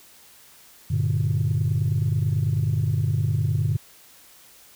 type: chord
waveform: sine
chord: G minor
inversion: none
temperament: just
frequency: 98 / 117.6 / 147 Hz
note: G2 / Bb2 / D3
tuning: 0 / +16 / +2 cents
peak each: -23 dBFS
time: 0.9-3.77 s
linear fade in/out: 10 ms
effects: tanh soft clip ceiling -14 dBFS + white hiss -51 dBFS RMS until 4.75 s